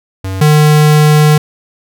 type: tone pair in turn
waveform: square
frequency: 95.3 / 151.28 Hz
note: G2 / D#3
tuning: -48 / -48 cents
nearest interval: minor sixth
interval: 800 cents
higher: second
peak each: -17 / -5 dBFS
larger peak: second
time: 0.24-0.41 / 0.41-1.38 s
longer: second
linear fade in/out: 5 ms
effects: none